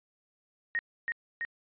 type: tone with echo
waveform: sine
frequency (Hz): 1864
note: A#6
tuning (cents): -1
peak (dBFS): -27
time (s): 0.75-0.79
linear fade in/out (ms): 0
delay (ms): 330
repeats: 2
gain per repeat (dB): -2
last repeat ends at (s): 1.45
effects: resampled to 8000 Hz